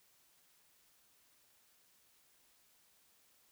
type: silence
effects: white hiss -70 dBFS RMS until 3.51 s